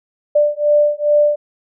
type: beating tone pair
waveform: sine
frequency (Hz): 590 / 592.4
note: D5 / D5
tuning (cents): +8 / +15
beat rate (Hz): 2.4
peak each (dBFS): -14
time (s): 0.35-1.36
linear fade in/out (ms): 10
effects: none